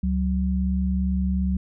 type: tone pair together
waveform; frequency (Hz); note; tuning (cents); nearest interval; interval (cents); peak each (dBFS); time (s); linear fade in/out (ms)
sine; 70.2 / 187.4; C#2 / F#3; +22 / +22; octave + perfect fourth; 1700; -23; 0.03-1.57; 5
effects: none